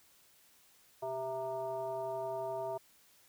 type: tone with frequency modulation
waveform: sine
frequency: 659.3 Hz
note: E5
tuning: in tune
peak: -35 dBFS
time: 1.02-2.78 s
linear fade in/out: 10 ms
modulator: 266 Hz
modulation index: 1
effects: white hiss -65 dBFS RMS until 3.28 s